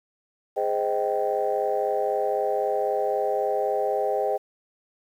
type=chord; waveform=sine; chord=Ab major seventh; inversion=none; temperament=just; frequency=415.3 / 519.1 / 623 / 778.7 Hz; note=Ab4 / C5 / Eb5 / G5; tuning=0 / -14 / +2 / -12 cents; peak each=-27 dBFS; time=0.56-4.38 s; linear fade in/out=20 ms; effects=tanh soft clip ceiling -13 dBFS + 9-bit